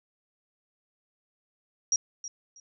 sine tone with echo, 5690 Hz, F8, 31 cents sharp, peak -21 dBFS, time 1.92-1.96 s, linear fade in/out 2 ms, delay 320 ms, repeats 2, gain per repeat -14 dB, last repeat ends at 2.6 s, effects none

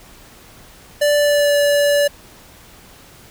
square tone with pitch glide, 586 to 577.3 Hz, D5 to D5, -4 to -30 cents, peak -13 dBFS, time 1.01-2.08 s, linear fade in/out 10 ms, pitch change -26 cents, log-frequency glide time 1.16-1.58 s, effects pink hiss -44 dBFS RMS until 3.3 s

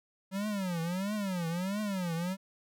square tone with vibrato, 187 Hz, F#3, 19 cents sharp, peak -32 dBFS, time 0.31-2.37 s, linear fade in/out 50 ms, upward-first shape triangle, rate 1.5 Hz, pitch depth 250 cents each way, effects none

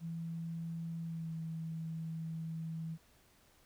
sine tone with pitch glide, 165.6 to 162 Hz, E3 to E3, +8 to -30 cents, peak -38 dBFS, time 0-2.98 s, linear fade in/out 50 ms, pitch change -38 cents, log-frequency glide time 1.04-1.33 s, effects pink hiss -67 dBFS RMS until 3.65 s

